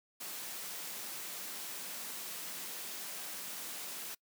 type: high-pass noise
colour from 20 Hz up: white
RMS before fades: -43 dBFS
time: 0.2-4.15 s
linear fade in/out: 10 ms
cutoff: 150 Hz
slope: 48 dB/octave
effects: noise-tail reverb RT60 0.1 s tail -24 dB re dry